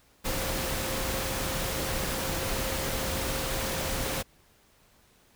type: tone in noise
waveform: sine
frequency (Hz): 531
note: C5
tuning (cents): +25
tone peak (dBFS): -38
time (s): 0.24-4.23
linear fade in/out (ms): 20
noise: pink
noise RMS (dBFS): -31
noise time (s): 0.24-4.23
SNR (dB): -10
effects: pink hiss -62 dBFS RMS until 5.35 s